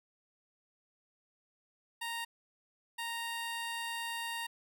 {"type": "tone bursts at uneven times", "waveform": "15% pulse", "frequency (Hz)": 929, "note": "A#5", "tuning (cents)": -6, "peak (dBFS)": -30, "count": 2, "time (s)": [[2.01, 2.25], [2.98, 4.47]], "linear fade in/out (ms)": 10, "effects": []}